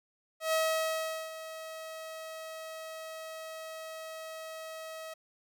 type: tone with ADSR envelope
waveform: sawtooth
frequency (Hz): 640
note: D#5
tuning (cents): +49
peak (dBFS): -22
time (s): 0.4-5.14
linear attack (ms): 130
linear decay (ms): 770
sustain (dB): -15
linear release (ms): 8
effects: none